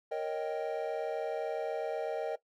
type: chord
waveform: triangle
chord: Eb dominant seventh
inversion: second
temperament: equal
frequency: 466.2 / 554.4 / 622.3 / 784 Hz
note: Bb4 / Db5 / Eb5 / G5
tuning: 0 / 0 / 0 / 0 cents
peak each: -34 / -38 / -35 / -38 dBFS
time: 0.11-2.36 s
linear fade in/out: 10 ms
effects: noise-tail reverb RT60 0.1 s tail -17 dB re dry